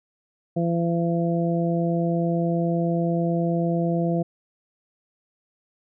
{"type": "harmonic tone", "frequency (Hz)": 169.3, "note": "E3", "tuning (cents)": 46, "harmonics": [1, 2, 3, 4], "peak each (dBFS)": [-22, -27, -29, -29], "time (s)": [0.56, 4.23], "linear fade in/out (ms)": 10, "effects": []}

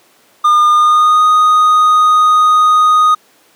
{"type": "tone with pitch glide", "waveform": "triangle", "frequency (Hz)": [1212, 1242.5], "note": ["D#6", "D#6"], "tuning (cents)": [-46, -3], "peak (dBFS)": -4, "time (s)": [0.44, 3.15], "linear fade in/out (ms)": 10, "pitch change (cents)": 43, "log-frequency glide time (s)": [0.71, 1.24], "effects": ["pink hiss -49 dBFS RMS until 3.55 s", "high-pass 300 Hz 12 dB/octave"]}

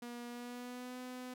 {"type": "tone with pitch glide", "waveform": "sawtooth", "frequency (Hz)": [240, 251.9], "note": ["B3", "B3"], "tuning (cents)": [-49, 34], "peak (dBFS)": -40, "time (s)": [0.02, 1.34], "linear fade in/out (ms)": 5, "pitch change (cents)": 83, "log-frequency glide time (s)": [0.28, 0.99], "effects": []}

